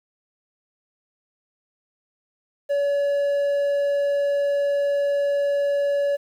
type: tone with vibrato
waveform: triangle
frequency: 568 Hz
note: C#5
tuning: 42 cents sharp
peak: -17 dBFS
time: 2.69-6.17 s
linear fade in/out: 20 ms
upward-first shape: sine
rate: 20 Hz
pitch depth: 8 cents each way
effects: 9-bit

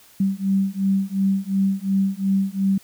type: beating tone pair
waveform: sine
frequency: 193 / 195.8 Hz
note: G3 / G3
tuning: -27 / -2 cents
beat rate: 2.8 Hz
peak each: -21 dBFS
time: 0.2-2.78 s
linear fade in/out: 5 ms
effects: white hiss -51 dBFS RMS until 2.83 s

